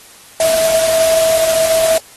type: tone in noise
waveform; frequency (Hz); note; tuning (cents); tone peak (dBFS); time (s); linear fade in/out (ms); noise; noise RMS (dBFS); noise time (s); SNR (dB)
sine; 649; E5; -27; -11; 0.4-1.98; 2; white; -19; 0.4-1.98; +5
effects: white hiss -41 dBFS RMS until 2.16 s + AAC 32 kbps